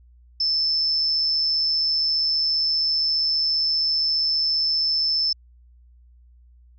sine tone with amplitude modulation, 5274 Hz, E8, in tune, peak -17 dBFS, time 0.4-5.33 s, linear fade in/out 5 ms, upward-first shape sine, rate 155 Hz, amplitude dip 40%, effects added 60 Hz sine -49 dBFS peak until 6.78 s

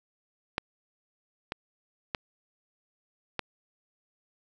clicks, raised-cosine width 0.3 ms, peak -11 / -16 / -13 / -13 dBFS, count 4, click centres 0.581 / 1.521 / 2.148 / 3.393 s, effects none

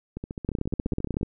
two click trains, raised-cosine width 3 ms, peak -13 / -20 dBFS, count 13 / 16, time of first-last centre 0.49-1.231 / 0.17-1.212 s, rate 16.2 / 14.4 Hz, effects none

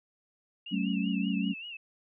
sine tone with vibrato, 2752 Hz, F7, 26 cents flat, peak -39 dBFS, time 0.66-1.77 s, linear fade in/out 5 ms, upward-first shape sine, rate 5.2 Hz, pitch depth 100 cents each way
sine chord, F# minor, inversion none, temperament equal with one note detuned, 189.87 / 220 / 277.2 Hz, F#3 / A3 / C#4, +45 / 0 / 0 cents, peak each -30 / -32 / -33 dBFS, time 0.71-1.54 s, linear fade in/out 20 ms
effects none

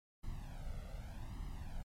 brown noise with flanger, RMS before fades -44 dBFS, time 0.23-1.83 s, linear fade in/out 10 ms, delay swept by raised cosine 0.99 to 1.49 ms, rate 0.84 Hz, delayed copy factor +0.85, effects MP3 64 kbps

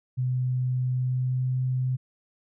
sine tone with pitch glide, 126.9 to 128.3 Hz, B2 to C3, +47 to -34 cents, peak -23 dBFS, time 0.17-1.97 s, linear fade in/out 20 ms, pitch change +19 cents, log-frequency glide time 0.94-1.55 s, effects none

